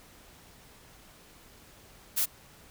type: noise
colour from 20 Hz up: blue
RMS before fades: -27 dBFS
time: 2.16-2.26 s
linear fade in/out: 20 ms
effects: pink hiss -55 dBFS RMS until 2.7 s